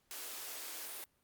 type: high-pass noise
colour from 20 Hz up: white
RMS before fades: -45 dBFS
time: 0.11-1.04 s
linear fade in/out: 0 ms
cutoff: 280 Hz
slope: 48 dB/octave
effects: pink hiss -75 dBFS RMS until 1.23 s + Opus 48 kbps